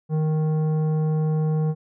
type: tone with tanh clipping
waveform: triangle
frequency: 155.56 Hz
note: D#3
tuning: in tune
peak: -21 dBFS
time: 0.09-1.75 s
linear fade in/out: 50 ms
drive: 15 dB
effects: none